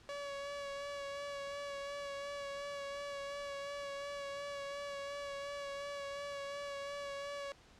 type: tone with vibrato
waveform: sawtooth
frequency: 565 Hz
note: C#5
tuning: 33 cents sharp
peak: -37 dBFS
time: 0.09-7.52 s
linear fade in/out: 0 ms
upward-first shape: sine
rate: 2.8 Hz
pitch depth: 20 cents each way
effects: pink hiss -62 dBFS RMS until 7.79 s + low-pass 6000 Hz 12 dB/octave